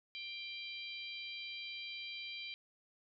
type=harmonic tone; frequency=788 Hz; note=G5; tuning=9 cents sharp; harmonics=3 / 4 / 5 / 6; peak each=-46 / -48 / -49 / -53 dBFS; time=0.15-2.54 s; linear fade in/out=0 ms; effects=none